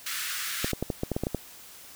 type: high-pass noise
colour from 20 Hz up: pink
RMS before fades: -33 dBFS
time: 0.06-0.72 s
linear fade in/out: 5 ms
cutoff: 1300 Hz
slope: 48 dB/octave
type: clicks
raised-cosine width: 2 ms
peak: -14 dBFS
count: 10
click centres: 0.645 / 0.733 / 0.826 / 0.902 / 1.034 / 1.117 / 1.165 / 1.236 / 1.269 / 1.347 s
effects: white hiss -48 dBFS RMS until 1.95 s